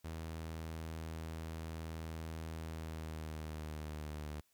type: tone with pitch glide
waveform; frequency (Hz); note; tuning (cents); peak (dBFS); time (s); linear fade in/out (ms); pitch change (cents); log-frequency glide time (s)
sawtooth; 80.7 to 75.3; E2 to D2; -36 to +44; -38; 0.04-4.41; 10; -120; 2.69-4.25
effects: white hiss -75 dBFS RMS until 4.53 s